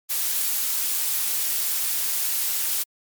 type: noise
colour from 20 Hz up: blue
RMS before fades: -24 dBFS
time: 0.09-2.84 s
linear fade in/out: 20 ms
effects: MP3 96 kbps